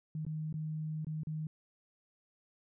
sine tone with dropouts, 155.56 Hz, D#3, in tune, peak -35 dBFS, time 0.15-1.47 s, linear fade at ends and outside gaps 2 ms, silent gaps 0.251-0.265 / 0.527-0.54 / 1.047-1.068 / 1.234-1.27 s, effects none

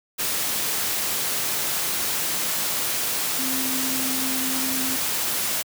sine tone in noise, 261.6 Hz, C4, in tune, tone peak -29 dBFS, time 3.38-4.97 s, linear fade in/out 20 ms, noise white, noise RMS -25 dBFS, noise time 0.18-5.63 s, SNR -7 dB, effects high-pass 100 Hz 12 dB/octave

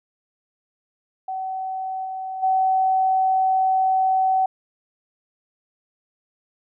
sine tone with level steps, 758 Hz, F#5, 42 cents sharp, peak -25 / -27 / -16 dBFS, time 1.28-4.46 s, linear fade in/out 5 ms, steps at 2.04 / 2.42 s, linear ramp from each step 20 ms, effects none

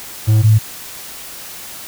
triangle / sine tone pair in turn, 108.7 / 108.7 Hz, A2 / A2, -21 / -21 cents, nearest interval unison, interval 0 cents, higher neither, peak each -6 dBFS, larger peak neither, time 0.27-0.43 / 0.43-0.59 s, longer neither, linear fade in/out 20 ms, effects white hiss -32 dBFS RMS until 1.87 s

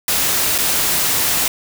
white noise with dropouts, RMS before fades -17 dBFS, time 0.08-1.48 s, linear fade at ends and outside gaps 2 ms, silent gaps 0.58-0.585 s, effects none

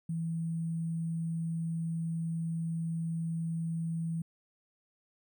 sine tone with sample-and-hold, 164.81 Hz, E3, in tune, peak -31 dBFS, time 0.09-4.22 s, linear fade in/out 5 ms, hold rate 8820 Hz, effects none

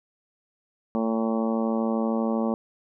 harmonic tone, 112.7 Hz, A2, 42 cents sharp, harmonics 2 / 3 / 4 / 5 / 6 / 7 / 8 / 9 / 10, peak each -24 / -33 / -32 / -31 / -39 / -36 / -39 / -42 / -39 dBFS, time 0.95-2.54 s, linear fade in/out 0 ms, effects none

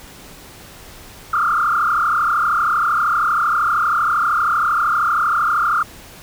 sine tone with frequency modulation, 1299 Hz, E6, 26 cents flat, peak -14 dBFS, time 1.33-5.83 s, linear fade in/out 5 ms, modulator 32.8 Hz, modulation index 3.8, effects pink hiss -40 dBFS RMS until 6.22 s

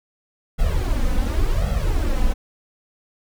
brown noise with flanger, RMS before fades -19 dBFS, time 0.58-2.34 s, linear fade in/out 20 ms, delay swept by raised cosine 1.5 to 4 ms, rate 0.9 Hz, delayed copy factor +0.95, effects none

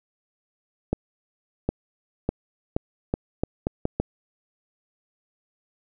accelerating click train, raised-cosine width 2 ms, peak -9 dBFS, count 9, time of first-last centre 0.93-4 s, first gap 760 ms, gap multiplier 0.79, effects none

